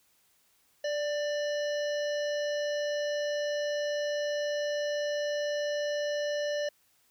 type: harmonic tone with a mistuned harmonic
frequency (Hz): 587.3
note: D5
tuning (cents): 0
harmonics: 1 / 3 / 5 / 7 / 9 / 10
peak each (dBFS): -29 / -39 / -43 / -46 / -48 / -49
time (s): 0.84-6.69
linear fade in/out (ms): 5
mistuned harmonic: 3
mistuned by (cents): +20
effects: white hiss -68 dBFS RMS until 7.1 s